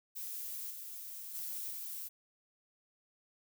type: noise with level steps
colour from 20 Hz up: violet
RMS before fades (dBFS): -42 / -46 / -41 / -43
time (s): 0.15-2.09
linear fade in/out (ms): 20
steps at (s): 0.7 / 1.34 / 1.7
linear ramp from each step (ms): 10
effects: none